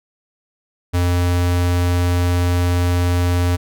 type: tone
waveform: square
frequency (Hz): 88.3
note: F2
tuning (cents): +20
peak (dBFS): -15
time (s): 0.93-3.57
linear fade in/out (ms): 20
effects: none